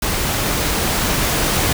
pink noise with level ramp, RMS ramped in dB -20 to -17 dBFS, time 0.02-1.73 s, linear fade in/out 5 ms, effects none

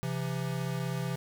square tone pair together, 132.58 / 168.5 Hz, C3 / E3, +23 / +38 cents, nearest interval major third, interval 415 cents, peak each -34 / -35 dBFS, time 0.03-1.16 s, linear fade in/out 0 ms, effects none

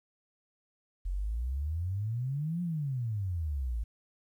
sine exponential two-way sweep, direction up then down, 43.09 to 179.1 to 53.5 Hz, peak -30 dBFS, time 1.05-3.84 s, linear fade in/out 10 ms, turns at 2.62 s, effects 11-bit

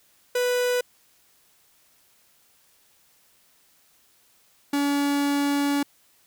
45% pulse tone pair in turn, 493.9 / 284.6 Hz, B4 / C#4, 0 / +46 cents, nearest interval minor seventh, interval 954 cents, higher first, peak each -21 dBFS, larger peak neither, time 0.35-0.81 / 4.73-5.83 s, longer second, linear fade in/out 5 ms, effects white hiss -61 dBFS RMS until 6.26 s

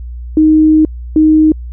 sine tone bursts at uneven times, 311.1 Hz, D#4, in tune, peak -4 dBFS, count 2, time 0.37-0.85 / 1.16-1.52 s, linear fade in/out 2 ms, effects added 60 Hz sine -22 dBFS peak until 1.72 s

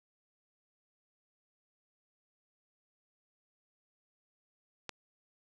click, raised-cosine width 0.2 ms, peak -21 dBFS, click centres 4.893 s, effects none

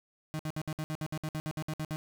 35% pulse tone bursts, 155.56 Hz, D#3, in tune, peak -31 dBFS, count 15, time 0.34-1.96 s, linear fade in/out 0 ms, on 52 ms, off 60 ms, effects none

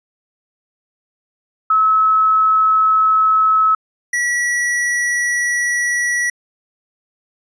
sine / square tone pair in turn, 1293 / 1937.3 Hz, E6 / B6, -34 / -34 cents, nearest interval perfect fifth, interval 700 cents, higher second, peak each -10 / -16 dBFS, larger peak first, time 1.7-3.75 / 4.13-6.3 s, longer second, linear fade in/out 5 ms, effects resampled to 22050 Hz

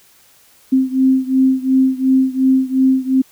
sine beating tone pair, 261.6 / 264.4 Hz, C4 / C4, 0 / +18 cents, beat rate 2.8 Hz, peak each -13 / -15 dBFS, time 0.72-3.22 s, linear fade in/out 10 ms, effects white hiss -50 dBFS RMS until 3.31 s

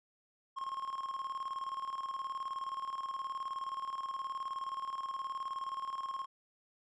triangle tone with tremolo, 1074 Hz, C6, 45 cents sharp, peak -33 dBFS, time 0.56-6.26 s, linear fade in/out 20 ms, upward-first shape square, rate 19 Hz, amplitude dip 60%, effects resampled to 24000 Hz

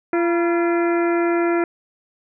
harmonic tone with a mistuned harmonic, 342.2 Hz, F4, 35 cents flat, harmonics 1 / 2 / 3 / 4 / 5 / 6 / 7, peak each -17 / -25 / -31 / -28 / -32 / -33 / -35 dBFS, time 0.13-1.64 s, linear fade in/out 2 ms, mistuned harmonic 3, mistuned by -96 cents, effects none

